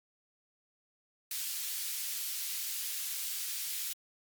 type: high-pass noise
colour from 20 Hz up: white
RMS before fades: -37 dBFS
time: 1.31-3.93 s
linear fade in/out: 2 ms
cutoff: 2600 Hz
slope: 12 dB/octave
effects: Opus 48 kbps